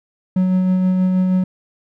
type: tone with tremolo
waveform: triangle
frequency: 185 Hz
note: F#3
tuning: in tune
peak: -10 dBFS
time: 0.36-1.44 s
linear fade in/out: 5 ms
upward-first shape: sine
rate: 6.3 Hz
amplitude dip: 25%
effects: none